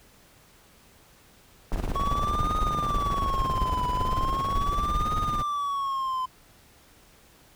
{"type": "click train", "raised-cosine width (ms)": 1, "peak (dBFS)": -20, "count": 72, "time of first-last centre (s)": [1.72, 4.526], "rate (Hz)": 25.3}
{"type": "noise with tremolo", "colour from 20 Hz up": "brown", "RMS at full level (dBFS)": -26, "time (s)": [1.72, 5.43], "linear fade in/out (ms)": 10, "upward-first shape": "sine", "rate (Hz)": 18, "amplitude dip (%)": 70}
{"type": "tone with vibrato", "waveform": "triangle", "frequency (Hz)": 1108.7, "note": "C#6", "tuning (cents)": 0, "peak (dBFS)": -24, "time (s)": [1.95, 6.26], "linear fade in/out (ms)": 10, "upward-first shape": "triangle", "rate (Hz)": 0.39, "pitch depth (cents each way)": 200}
{"effects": ["pink hiss -56 dBFS RMS until 7.55 s"]}